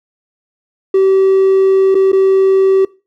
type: tone with dropouts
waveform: triangle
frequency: 384.4 Hz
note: G4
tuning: 34 cents flat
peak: -4 dBFS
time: 0.94-2.85 s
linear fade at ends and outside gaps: 5 ms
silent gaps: 1.946-1.951 / 2.119-2.129 s
effects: noise-tail reverb RT60 0.3 s tail -23 dB re dry + tanh soft clip ceiling -1 dBFS